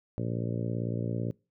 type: harmonic tone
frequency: 57.9 Hz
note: A#1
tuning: 11 cents flat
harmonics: 2 / 3 / 4 / 5 / 6 / 7 / 8 / 9 / 10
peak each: -32 / -36 / -38 / -40 / -42 / -43 / -44 / -45 / -46 dBFS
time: 0.18-1.31 s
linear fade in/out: 0 ms
effects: noise-tail reverb RT60 0.3 s tail -24 dB re dry